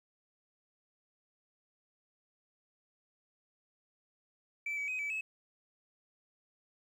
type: tone with pitch steps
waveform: sine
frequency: 2321 / 2279 / 2519 / 2301 / 2585 Hz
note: D7 / C#7 / D#7 / D7 / E7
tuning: -21 / +47 / +21 / -36 / -34 cents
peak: -32 dBFS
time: 4.66-5.21 s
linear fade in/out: 5 ms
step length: 110 ms
effects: tanh soft clip ceiling -32 dBFS + 11-bit